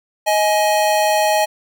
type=tone pair together; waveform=square; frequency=628.7 / 838 Hz; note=D#5 / G#5; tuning=+18 / +15 cents; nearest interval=perfect fourth; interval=497 cents; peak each=-17 dBFS; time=0.26-1.46 s; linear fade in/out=20 ms; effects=none